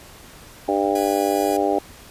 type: harmonic tone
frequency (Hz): 99.8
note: G2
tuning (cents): +32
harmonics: 3 / 4 / 5 / 6 / 7 / 8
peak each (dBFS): -24 / -23 / -27 / -25 / -26 / -24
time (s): 0.68-1.79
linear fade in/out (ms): 5
type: chord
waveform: 5% pulse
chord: G# minor seventh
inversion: third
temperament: equal with one note detuned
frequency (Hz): 1480 / 1661.2 / 1975.5 / 2432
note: F#6 / G#6 / B6 / D#7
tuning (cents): 0 / 0 / 0 / -40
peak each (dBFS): -28 / -26 / -29 / -26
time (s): 0.95-1.57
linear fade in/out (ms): 5
effects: pink hiss -44 dBFS RMS until 2.1 s + resampled to 32000 Hz